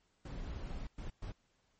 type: noise bursts at uneven times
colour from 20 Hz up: brown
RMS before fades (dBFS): -42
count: 3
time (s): 0.25-0.87 / 0.98-1.1 / 1.22-1.32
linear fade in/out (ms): 5
effects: pink hiss -75 dBFS RMS until 1.79 s + MP3 32 kbps